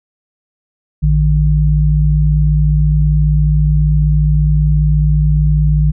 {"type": "tone pair together", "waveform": "sine", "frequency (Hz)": [56.75, 151.5], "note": ["A#1", "D#3"], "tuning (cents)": [-46, -46], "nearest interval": "octave + perfect fourth", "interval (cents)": 1700, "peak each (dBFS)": -11, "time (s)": [1.02, 5.92], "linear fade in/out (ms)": 20, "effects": []}